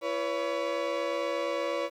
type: tone cluster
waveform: 35% pulse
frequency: 337.1 / 494.5 / 563 Hz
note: E4 / B4 / C#5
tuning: +39 / +2 / +27 cents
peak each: -35 / -32 / -29 dBFS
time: 0.01-1.9 s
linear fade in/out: 50 ms
effects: low-pass 4000 Hz 12 dB/octave + 10-bit

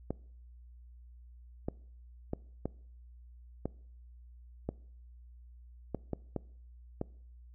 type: clicks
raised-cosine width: 2 ms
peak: -20 dBFS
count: 10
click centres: 0.106 / 1.685 / 2.334 / 2.656 / 3.656 / 4.69 / 5.947 / 6.133 / 6.363 / 7.014 s
effects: noise-tail reverb RT60 0.6 s tail -23 dB re dry + added 60 Hz sine -51 dBFS peak until 7.54 s

